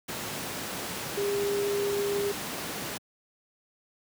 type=tone in noise; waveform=sine; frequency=404.5 Hz; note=G#4; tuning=46 cents flat; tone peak=-26 dBFS; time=1.17-2.32 s; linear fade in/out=10 ms; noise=pink; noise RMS=-34 dBFS; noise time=0.08-2.98 s; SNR=+5 dB; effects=high-pass 150 Hz 12 dB/octave